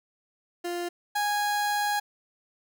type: tone pair in turn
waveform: 30% pulse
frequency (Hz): 349.2 / 826.5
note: F4 / G#5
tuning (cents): 0 / -9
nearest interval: octave + minor third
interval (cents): 1491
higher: second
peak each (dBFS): -27 / -22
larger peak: second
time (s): 0.64-0.89 / 1.15-2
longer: second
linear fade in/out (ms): 10
effects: none